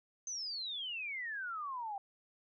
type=exponential sweep; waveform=sine; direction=down; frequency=6300 to 774 Hz; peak=-38 dBFS; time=0.27-1.98 s; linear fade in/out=2 ms; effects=none